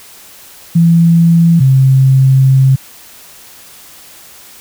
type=tone pair in turn; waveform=sine; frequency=167.8 / 133.18 Hz; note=E3 / C3; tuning=+31 / +31 cents; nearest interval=major third; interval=400 cents; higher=first; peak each=-4 dBFS; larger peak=neither; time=0.75-1.6 / 1.6-2.76 s; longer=second; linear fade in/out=10 ms; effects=white hiss -37 dBFS RMS until 4.6 s